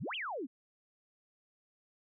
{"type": "exponential two-way sweep", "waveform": "sine", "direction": "up then down", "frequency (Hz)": [91.8, 3322, 228], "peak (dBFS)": -36, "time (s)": [0, 0.47], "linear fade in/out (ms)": 20, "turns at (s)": 0.15, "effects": []}